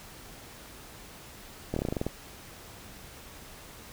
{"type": "slowing click train", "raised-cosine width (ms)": 2, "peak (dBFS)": -16, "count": 10, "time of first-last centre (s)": [1.74, 2.066], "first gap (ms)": 24, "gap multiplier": 1.1, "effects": ["pink hiss -48 dBFS RMS until 3.92 s"]}